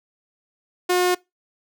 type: tone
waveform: sawtooth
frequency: 360 Hz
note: F#4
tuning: 47 cents flat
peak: -13 dBFS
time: 0.89-1.15 s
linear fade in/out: 10 ms
effects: noise-tail reverb RT60 0.2 s tail -23 dB re dry